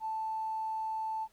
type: tone with tanh clipping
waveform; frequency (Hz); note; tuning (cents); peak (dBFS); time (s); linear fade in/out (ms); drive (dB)
triangle; 880; A5; 0; -32; 0-1.28; 50; 2
effects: pink hiss -68 dBFS RMS until 1.32 s